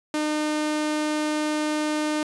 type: tone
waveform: sawtooth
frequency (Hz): 303.8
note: D#4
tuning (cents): -41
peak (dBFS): -19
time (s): 0.14-2.23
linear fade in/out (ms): 2
effects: resampled to 24000 Hz